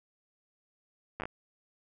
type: slowing click train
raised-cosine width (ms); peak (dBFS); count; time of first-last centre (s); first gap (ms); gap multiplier
0.5; -21; 5; 1.2-1.255; 9; 1.29
effects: none